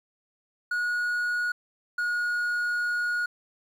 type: tone pair in turn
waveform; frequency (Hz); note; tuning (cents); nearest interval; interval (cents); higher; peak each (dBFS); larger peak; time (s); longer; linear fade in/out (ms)
triangle; 1452 / 1444.6; F#6 / F#6; -33 / -42; unison; 9; first; -23; neither; 0.71-1.52 / 1.98-3.26; second; 5
effects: 10-bit